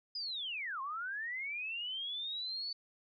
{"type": "linear two-way sweep", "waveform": "sine", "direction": "down then up", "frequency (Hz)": [5030, 1038, 4524], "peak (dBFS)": -37, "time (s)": [0.15, 2.73], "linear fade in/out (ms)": 5, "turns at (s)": 0.81, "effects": []}